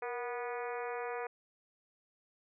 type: harmonic tone with a mistuned harmonic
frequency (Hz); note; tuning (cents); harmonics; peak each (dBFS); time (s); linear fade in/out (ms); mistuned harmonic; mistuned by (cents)
244.7; B3; -16; 2 / 3 / 4 / 5 / 6 / 7 / 8 / 9 / 10; -39 / -43 / -45 / -47 / -49 / -50 / -51 / -52 / -53; 0.02-1.27; 5; 2; -50
effects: none